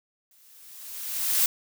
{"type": "noise with exponential growth", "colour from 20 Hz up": "blue", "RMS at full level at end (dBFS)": -20, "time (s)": [0.31, 1.46], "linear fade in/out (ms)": 1, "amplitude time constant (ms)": 250, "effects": []}